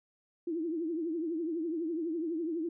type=tone with vibrato; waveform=sine; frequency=328.2 Hz; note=E4; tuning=8 cents flat; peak=-31 dBFS; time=0.47-2.69 s; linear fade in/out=5 ms; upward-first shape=triangle; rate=12 Hz; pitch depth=140 cents each way; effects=none